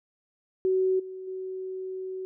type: tone with level steps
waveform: sine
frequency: 375.5 Hz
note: F#4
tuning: 26 cents sharp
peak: -21 / -36 / -32 dBFS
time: 0.65-2.25 s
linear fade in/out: 0 ms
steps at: 0.99 / 1.27 s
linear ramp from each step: 10 ms
effects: none